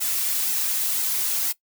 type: noise with flanger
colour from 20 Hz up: blue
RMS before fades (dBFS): -24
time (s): 0-1.53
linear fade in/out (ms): 20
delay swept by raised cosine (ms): 1.7 to 4.5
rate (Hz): 2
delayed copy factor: -0.85
effects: noise-tail reverb RT60 0.1 s tail -19 dB re dry